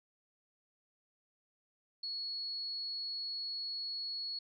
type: tone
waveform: sine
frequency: 4360 Hz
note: C#8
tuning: 29 cents flat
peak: -37 dBFS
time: 2.03-4.39 s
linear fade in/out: 5 ms
effects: none